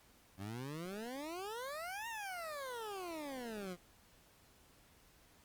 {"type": "exponential two-way sweep", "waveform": "20% pulse", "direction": "up then down", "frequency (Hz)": [92.5, 943, 171.9], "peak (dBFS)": -37, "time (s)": [0.37, 3.77], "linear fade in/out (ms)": 50, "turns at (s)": 2.08, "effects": ["pink hiss -66 dBFS RMS until 5.44 s", "Opus 48 kbps"]}